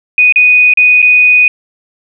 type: tone with dropouts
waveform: sine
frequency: 2484 Hz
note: D#7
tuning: 3 cents flat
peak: -3 dBFS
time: 0.18-1.48 s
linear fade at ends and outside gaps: 2 ms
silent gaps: 0.324-0.359 / 0.737-0.773 / 1.019-1.026 s
effects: none